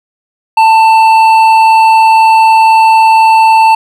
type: tone with hard clipping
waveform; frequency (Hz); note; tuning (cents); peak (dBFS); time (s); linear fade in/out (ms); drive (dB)
triangle; 889; A5; +18; -4; 0.57-3.75; 5; 11
effects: none